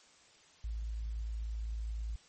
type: tone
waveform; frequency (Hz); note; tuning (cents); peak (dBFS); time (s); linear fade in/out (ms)
sine; 55; A1; 0; -35; 0.64-2.16; 5
effects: white hiss -62 dBFS RMS until 2.28 s + MP3 32 kbps